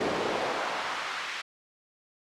brown noise with high-pass filter sweep, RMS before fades -31 dBFS, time 0-1.42 s, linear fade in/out 10 ms, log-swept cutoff 360 to 1900 Hz, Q 1.1, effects low-pass 5000 Hz 12 dB/octave

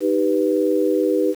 sine chord, Eb augmented, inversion none, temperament equal, 311.1 / 392 / 493.9 Hz, Eb4 / G4 / B4, 0 / 0 / 0 cents, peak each -20 dBFS, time 0-1.35 s, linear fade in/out 50 ms, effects 7-bit

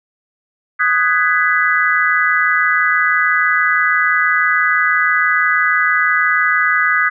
sine chord, G# minor seventh, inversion second, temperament just, 1245.9 / 1495.1 / 1661.2 / 1993.5 Hz, D#6 / F#6 / G#6 / B6, +2 / +18 / 0 / +16 cents, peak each -17 dBFS, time 0.79-7.1 s, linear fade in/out 20 ms, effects none

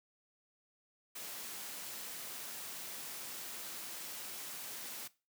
white noise, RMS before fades -45 dBFS, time 1.15-5.08 s, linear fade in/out 10 ms, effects noise-tail reverb RT60 0.3 s tail -19 dB re dry + high-pass 150 Hz 12 dB/octave

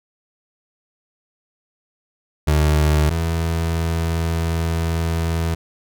30% pulse tone pair in turn, 76.1 / 82.58 Hz, D#2 / E2, -38 / +4 cents, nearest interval minor second, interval 142 cents, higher second, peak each -11 / -16 dBFS, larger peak first, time 2.47-3.1 / 3.1-5.55 s, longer second, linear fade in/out 10 ms, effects none

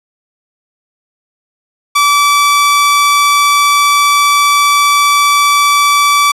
sawtooth tone, 1155 Hz, D6, 29 cents flat, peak -3 dBFS, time 1.95-6.32 s, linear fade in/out 10 ms, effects low-pass 12000 Hz 12 dB/octave

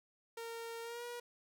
sawtooth tone with pitch glide, 460.8 to 480.6 Hz, A#4 to B4, -20 to -47 cents, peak -39 dBFS, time 0.37-1.2 s, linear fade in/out 5 ms, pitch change +73 cents, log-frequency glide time 0.82-1.04 s, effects none

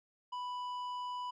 sine tone with tanh clipping, 990 Hz, B5, 4 cents sharp, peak -39 dBFS, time 0.32-1.31 s, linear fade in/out 10 ms, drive 9 dB, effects none

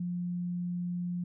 sine tone, 176.5 Hz, F3, 19 cents sharp, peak -31 dBFS, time 0-1.24 s, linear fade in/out 5 ms, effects none

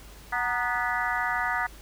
harmonic tone with a mistuned harmonic, 245.8 Hz, B3, 8 cents flat, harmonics 3 / 4 / 5 / 6 / 7 / 8, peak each -32 / -32 / -32 / -32 / -32 / -32 dBFS, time 0.32-1.67 s, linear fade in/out 10 ms, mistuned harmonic 4, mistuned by -83 cents, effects added 50 Hz sine -47 dBFS peak until 1.81 s + pink hiss -50 dBFS RMS until 1.81 s

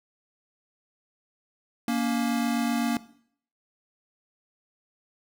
square tone pair together, 234 / 281.8 Hz, A#3 / C#4, +7 / +29 cents, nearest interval minor third, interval 322 cents, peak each -26 / -30 dBFS, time 1.88-2.97 s, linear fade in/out 2 ms, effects noise-tail reverb RT60 0.6 s tail -17 dB re dry

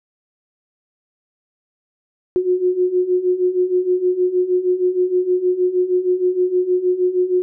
sine beating tone pair, 359.5 / 365.9 Hz, F#4 / F#4, -50 / -19 cents, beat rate 6.4 Hz, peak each -20 / -16 dBFS, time 2.36-7.42 s, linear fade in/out 0 ms, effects none

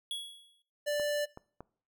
square tone with exponential decay, 3351 Hz, G#7, 15 cents sharp, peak -33 dBFS, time 0.11-0.62 s, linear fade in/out 1 ms, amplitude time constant 110 ms
square tone, 588 Hz, D5, 2 cents sharp, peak -30 dBFS, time 0.86-1.26 s, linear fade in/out 20 ms
clicks, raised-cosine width 1 ms, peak -30 dBFS, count 3, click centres 0.998 / 1.374 / 1.606 s
effects noise-tail reverb RT60 0.5 s tail -22 dB re dry

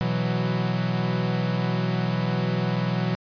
45% pulse chord, B suspended fourth, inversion none, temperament equal with one note detuned, 123.83 / 164.81 / 185 Hz, B2 / E3 / F#3, +5 / 0 / 0 cents, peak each -27 dBFS, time 0.01-3.15 s, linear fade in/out 0 ms, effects resampled to 11025 Hz

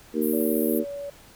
harmonic tone, 77.5 Hz, D#2, 6 cents flat, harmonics 3 / 4 / 5 / 6, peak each -26 / -26 / -28 / -28 dBFS, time 0.13-0.85 s, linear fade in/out 50 ms
white band-pass noise, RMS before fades -34 dBFS, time 0.21-0.8 s, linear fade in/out 20 ms, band 11000 to 15000 Hz, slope 48 dB/octave
sine tone, 568 Hz, C#5, 42 cents sharp, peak -31 dBFS, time 0.33-1.1 s, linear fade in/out 5 ms
effects pink hiss -51 dBFS RMS until 1.35 s

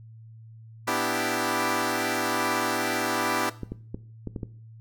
10% pulse chord, E minor seventh, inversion second, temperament equal, 246.9 / 293.7 / 329.6 / 392 Hz, B3 / D4 / E4 / G4, 0 / 0 / 0 / 0 cents, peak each -22 dBFS, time 0.87-3.5 s, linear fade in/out 10 ms
clicks, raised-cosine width 3 ms, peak -19 dBFS, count 6, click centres 3.633 / 3.72 / 3.945 / 4.273 / 4.362 / 4.432 s
effects noise-tail reverb RT60 0.5 s tail -17 dB re dry + added 112 Hz sine -44 dBFS peak until 4.8 s

